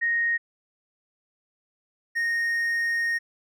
sine / triangle tone pair in turn, 1864.7 / 1856.2 Hz, A#6 / A#6, 0 / -8 cents, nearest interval unison, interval 8 cents, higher first, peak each -21 dBFS, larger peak neither, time 0.01-0.38 / 2.15-3.19 s, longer second, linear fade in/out 20 ms, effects none

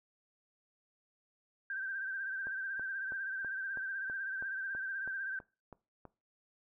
sine tone with vibrato, 1568 Hz, G6, in tune, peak -36 dBFS, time 1.7-5.39 s, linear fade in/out 2 ms, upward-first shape sine, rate 16 Hz, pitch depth 51 cents each way
click train, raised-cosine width 1 ms, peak -35 dBFS, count 12, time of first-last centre 2.47-6.053 s, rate 3.07 Hz
effects noise-tail reverb RT60 0.3 s tail -20 dB re dry

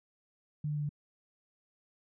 sine tone with pitch steps, 150 / 148.88 / 147.76 / 146.66 Hz, D3 / D3 / D3 / D3, +37 / +24 / +11 / -2 cents, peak -31 dBFS, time 0.64-0.892 s, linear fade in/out 5 ms, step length 63 ms, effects none

